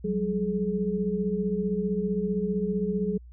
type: tone cluster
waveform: sine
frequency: 181.7 / 197.1 / 424 Hz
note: F#3 / G3 / G#4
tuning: -31 / +10 / +36 cents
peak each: -29 dBFS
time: 0.04-3.18 s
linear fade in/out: 10 ms
effects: added 60 Hz sine -44 dBFS peak until 3.32 s